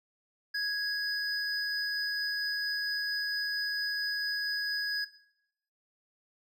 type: tone pair together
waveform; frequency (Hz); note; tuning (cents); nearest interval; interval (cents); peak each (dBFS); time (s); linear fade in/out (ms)
triangle; 1661.2 / 4988; G#6 / D#8; 0 / +3; octave + perfect fifth; 1903; -30 / -32; 0.54-5.05; 10
effects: noise-tail reverb RT60 0.8 s tail -17 dB re dry